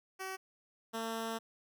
10% pulse tone pair in turn, 380 / 225.9 Hz, F#4 / A3, +46 / +46 cents, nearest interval major sixth, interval 900 cents, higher first, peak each -31 / -28 dBFS, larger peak second, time 0.19-0.37 / 0.93-1.39 s, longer second, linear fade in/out 20 ms, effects none

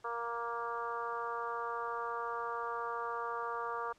harmonic tone, 234.2 Hz, A#3, 8 cents sharp, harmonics 2 / 3 / 4 / 5 / 6 / 7, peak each -42 / -46 / -41 / -39 / -45 / -52 dBFS, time 0.04-3.93 s, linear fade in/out 10 ms, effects pink hiss -67 dBFS RMS until 3.98 s + low-pass 7000 Hz 12 dB/octave

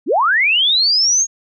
sine linear sweep, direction up, 201.2 to 6645 Hz, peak -11 dBFS, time 0.06-1.27 s, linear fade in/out 50 ms, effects none

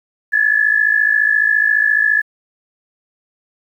sine tone pair together, 1689.5 / 1744 Hz, G#6 / A6, +29 / -16 cents, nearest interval minor second, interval 55 cents, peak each -14 dBFS, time 0.32-2.22 s, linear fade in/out 20 ms, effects 8-bit

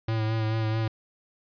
square tone with vibrato, 110.6 Hz, A2, 9 cents sharp, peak -25 dBFS, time 0.08-0.88 s, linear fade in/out 5 ms, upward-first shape sine, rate 4.6 Hz, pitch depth 27 cents each way, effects resampled to 11025 Hz

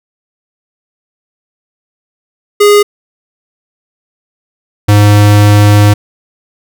square tone pair in turn, 412.3 / 103.58 Hz, G#4 / G#2, -13 / -4 cents, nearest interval 2 octaves, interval 2391 cents, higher first, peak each -3 dBFS, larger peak neither, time 2.6-2.83 / 4.88-5.94 s, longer second, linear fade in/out 10 ms, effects none

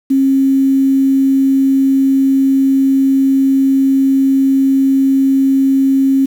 sine tone with quantisation, 270 Hz, C#4, 45 cents flat, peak -8 dBFS, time 0.1-6.26 s, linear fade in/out 10 ms, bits 6, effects none

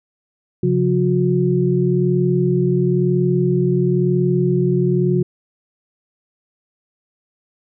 sine tone cluster, 136.5 / 177.5 / 362.3 Hz, C#3 / F3 / F#4, -26 / +28 / -36 cents, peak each -18 dBFS, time 0.63-5.23 s, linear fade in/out 5 ms, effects none

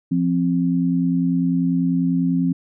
sine tone pair together, 173 / 263.1 Hz, F3 / C4, -16 / +10 cents, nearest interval perfect fifth, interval 726 cents, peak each -19 dBFS, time 0.11-2.53 s, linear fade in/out 10 ms, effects none

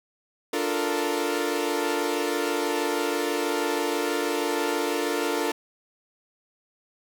sawtooth chord, Bb major seventh, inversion first, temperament equal, 293.7 / 349.2 / 440 / 466.2 Hz, D4 / F4 / A4 / Bb4, 0 / 0 / 0 / 0 cents, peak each -26 dBFS, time 0.53-5.52 s, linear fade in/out 5 ms, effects none

